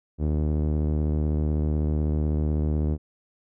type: tone with low-pass filter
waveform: sawtooth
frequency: 76 Hz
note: D#2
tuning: 40 cents flat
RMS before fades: -24 dBFS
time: 0.18-2.98 s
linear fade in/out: 50 ms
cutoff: 380 Hz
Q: 0.97
effects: none